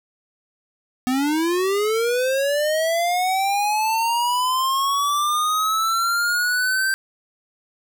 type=linear sweep; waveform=square; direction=up; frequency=248.3 to 1568 Hz; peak=-19 dBFS; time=1.07-6.94 s; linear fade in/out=0 ms; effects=none